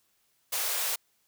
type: high-pass noise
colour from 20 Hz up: white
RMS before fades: -30 dBFS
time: 0.52-0.96 s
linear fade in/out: 10 ms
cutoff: 430 Hz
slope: 48 dB/octave
effects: white hiss -71 dBFS RMS until 1.27 s